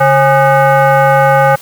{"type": "tone with frequency modulation", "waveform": "sine", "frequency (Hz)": 142.2, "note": "C#3", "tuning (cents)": 45, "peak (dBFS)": -5, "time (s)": [0, 1.56], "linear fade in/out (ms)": 10, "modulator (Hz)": 683, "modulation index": 1.8, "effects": ["white hiss -35 dBFS RMS until 1.61 s"]}